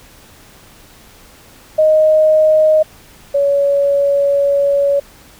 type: tone pair in turn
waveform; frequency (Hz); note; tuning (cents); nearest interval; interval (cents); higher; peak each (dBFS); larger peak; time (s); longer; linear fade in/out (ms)
sine; 622.3 / 563.3; D#5 / C#5; 0 / +28; major second; 172; first; -7 / -10; first; 1.78-2.83 / 3.34-5; second; 10
effects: pink hiss -43 dBFS RMS until 5.39 s